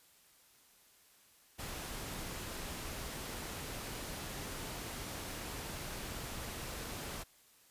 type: noise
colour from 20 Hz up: pink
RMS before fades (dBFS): -43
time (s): 1.58-7.24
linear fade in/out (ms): 20
effects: white hiss -65 dBFS RMS until 7.7 s + resampled to 32000 Hz